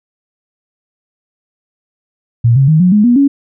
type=tone with pitch steps; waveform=sine; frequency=117.4 / 135.64 / 156.71 / 181.06 / 209.2 / 241.7 / 279.2 Hz; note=A#2 / C#3 / D#3 / F#3 / G#3 / B3 / C#4; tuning=+13 / -37 / +13 / -37 / +13 / -37 / +13 cents; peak=-5 dBFS; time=2.44-3.28 s; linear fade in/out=10 ms; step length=120 ms; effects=none